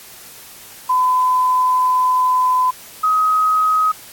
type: tone pair in turn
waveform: sine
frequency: 1011 / 1263.5 Hz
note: B5 / D#6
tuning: +40 / +26 cents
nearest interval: major third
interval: 386 cents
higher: second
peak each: -12 dBFS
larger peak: neither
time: 0.89-2.71 / 3.03-3.92 s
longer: first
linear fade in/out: 10 ms
effects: white hiss -39 dBFS RMS until 4.12 s + AAC 64 kbps